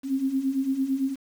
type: beating tone pair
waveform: sine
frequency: 261.6 / 270.5 Hz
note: C4 / C#4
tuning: 0 / -42 cents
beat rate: 8.9 Hz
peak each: -29 / -24 dBFS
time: 0.03-1.16 s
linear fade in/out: 50 ms
effects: 8-bit